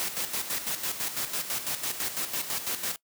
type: noise with tremolo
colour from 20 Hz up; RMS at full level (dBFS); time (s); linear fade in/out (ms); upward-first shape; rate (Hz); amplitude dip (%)
white; -30; 0-2.96; 0; square; 6; 60
effects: noise-tail reverb RT60 0.1 s tail -21 dB re dry + high-pass 100 Hz 12 dB/octave